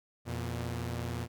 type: tone pair together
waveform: sawtooth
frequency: 85.39 / 119 Hz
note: F2 / A#2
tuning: -38 / +36 cents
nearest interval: tritone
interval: 574 cents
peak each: -34 / -32 dBFS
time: 0.25-1.28 s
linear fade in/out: 50 ms
effects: none